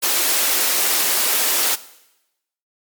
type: high-pass noise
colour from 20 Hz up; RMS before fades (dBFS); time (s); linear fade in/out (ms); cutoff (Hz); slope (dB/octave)
white; -18; 0.02-1.76; 20; 270; 24
effects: noise-tail reverb RT60 0.9 s tail -17 dB re dry + MP3 96 kbps